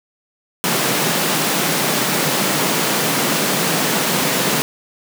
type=high-pass noise; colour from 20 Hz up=pink; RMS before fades=-18 dBFS; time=0.64-4.62 s; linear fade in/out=0 ms; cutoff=140 Hz; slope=48 dB/octave; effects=none